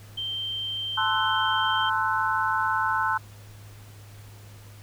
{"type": "tone", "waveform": "sine", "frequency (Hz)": 3136, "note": "G7", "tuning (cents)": 0, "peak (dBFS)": -28, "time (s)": [0.17, 1.9], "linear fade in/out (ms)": 10}
{"type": "chord", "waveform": "sine", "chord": "F# half-diminished seventh", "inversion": "first", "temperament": "equal with one note detuned", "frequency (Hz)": [880, 1046.5, 1318.5, 1497.2], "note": ["A5", "C6", "E6", "F#6"], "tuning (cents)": [0, 0, 0, 20], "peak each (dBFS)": [-27, -28, -29, -27], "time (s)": [0.97, 3.18], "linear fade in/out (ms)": 10}
{"effects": ["added 103 Hz sine -44 dBFS peak until 4.82 s", "pink hiss -52 dBFS RMS until 4.82 s"]}